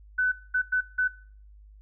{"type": "tone bursts at uneven times", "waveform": "sine", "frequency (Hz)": 1503, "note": "F#6", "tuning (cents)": 27, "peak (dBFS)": -21, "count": 4, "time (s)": [[0.18, 0.32], [0.54, 0.62], [0.72, 0.81], [0.98, 1.08]], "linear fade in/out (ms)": 10, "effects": ["noise-tail reverb RT60 0.5 s tail -21 dB re dry", "added 51 Hz sine -48 dBFS peak until 1.81 s"]}